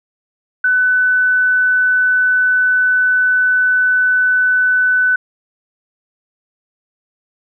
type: tone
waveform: sine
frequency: 1500 Hz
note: F#6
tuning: 23 cents sharp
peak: -10 dBFS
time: 0.64-5.16 s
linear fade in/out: 5 ms
effects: none